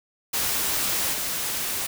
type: noise with level steps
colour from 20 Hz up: white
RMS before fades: -25 / -28 dBFS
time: 0.33-1.87 s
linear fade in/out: 10 ms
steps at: 1.12 s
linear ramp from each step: 20 ms
effects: none